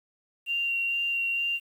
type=tone with vibrato; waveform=sine; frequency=2767 Hz; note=F7; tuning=17 cents flat; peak=-25 dBFS; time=0.46-1.6 s; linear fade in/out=50 ms; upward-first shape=sine; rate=2.2 Hz; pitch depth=11 cents each way; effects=9-bit